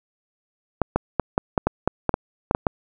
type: clicks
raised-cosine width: 1 ms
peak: -4 dBFS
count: 12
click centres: 0.817 / 0.96 / 1.197 / 1.379 / 1.578 / 1.67 / 1.876 / 2.093 / 2.141 / 2.511 / 2.549 / 2.668 s
effects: none